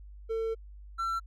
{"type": "tone pair in turn", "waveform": "triangle", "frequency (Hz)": [450, 1348.5], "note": ["A4", "E6"], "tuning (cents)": [39, 39], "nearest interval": "octave + perfect fifth", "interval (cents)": 1900, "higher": "second", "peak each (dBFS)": -27, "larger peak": "neither", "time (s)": [[0.29, 0.55], [0.98, 1.2]], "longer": "first", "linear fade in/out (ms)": 20, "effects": ["added 50 Hz sine -45 dBFS peak until 1.26 s"]}